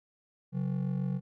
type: ring-modulated tone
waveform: triangle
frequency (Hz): 159.8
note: D#3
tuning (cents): +47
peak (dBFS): -24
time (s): 0.52-1.21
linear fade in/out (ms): 50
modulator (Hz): 23.5
effects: none